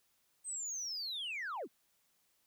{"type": "linear sweep", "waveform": "sine", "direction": "down", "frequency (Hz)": [8420, 169.5], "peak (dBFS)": -36, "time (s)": [0.44, 1.68], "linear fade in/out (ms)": 50, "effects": ["tanh soft clip ceiling -36 dBFS", "white hiss -75 dBFS RMS until 2.46 s"]}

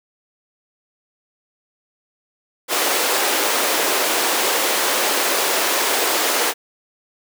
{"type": "high-pass noise", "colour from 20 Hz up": "pink", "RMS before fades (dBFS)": -19, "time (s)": [2.68, 6.54], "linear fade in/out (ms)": 50, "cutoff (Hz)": 360, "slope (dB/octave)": 24, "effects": []}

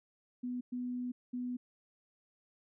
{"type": "tone bursts at uneven times", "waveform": "sine", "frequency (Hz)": 247.6, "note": "B3", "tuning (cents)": 5, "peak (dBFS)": -35, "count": 3, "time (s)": [[0.43, 0.61], [0.72, 1.12], [1.33, 1.57]], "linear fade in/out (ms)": 10, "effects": []}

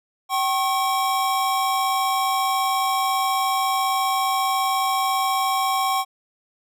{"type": "tone pair together", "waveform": "square", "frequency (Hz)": [769, 1087.5], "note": ["G5", "C#6"], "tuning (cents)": [-33, -33], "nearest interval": "tritone", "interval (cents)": 600, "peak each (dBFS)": -23, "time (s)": [0.29, 6.05], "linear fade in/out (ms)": 50, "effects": []}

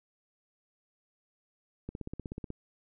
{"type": "click train", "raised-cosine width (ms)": 3, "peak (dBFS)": -25, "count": 11, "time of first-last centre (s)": [1.89, 2.503], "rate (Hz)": 16.3, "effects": []}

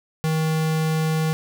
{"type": "tone", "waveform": "square", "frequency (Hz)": 158.3, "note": "D#3", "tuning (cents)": 30, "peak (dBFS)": -20, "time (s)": [0.24, 1.33], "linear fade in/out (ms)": 0, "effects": []}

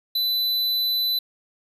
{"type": "tone", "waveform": "square", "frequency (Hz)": 4000, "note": "B7", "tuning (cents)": 21, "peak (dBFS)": -21, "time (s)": [0.15, 1.19], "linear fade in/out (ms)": 5, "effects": ["resampled to 32000 Hz"]}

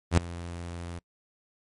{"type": "tone with ADSR envelope", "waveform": "sawtooth", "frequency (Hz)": 86.1, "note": "F2", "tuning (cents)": -24, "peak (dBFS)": -12, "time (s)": [0.11, 0.99], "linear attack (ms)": 66, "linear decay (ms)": 4, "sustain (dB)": -20, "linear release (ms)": 6, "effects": ["noise-tail reverb RT60 0.1 s tail -25 dB re dry", "MP3 48 kbps"]}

